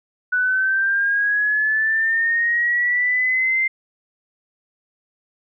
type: linear sweep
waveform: sine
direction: up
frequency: 1480 to 2093 Hz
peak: -16 dBFS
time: 0.32-3.68 s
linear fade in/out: 10 ms
effects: none